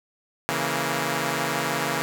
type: chord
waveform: 5% pulse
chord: A# diminished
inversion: first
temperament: equal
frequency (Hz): 138.59 / 164.81 / 233.1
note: C#3 / E3 / A#3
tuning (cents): 0 / 0 / 0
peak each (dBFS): -17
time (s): 0.49-2.02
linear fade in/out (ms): 0
effects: none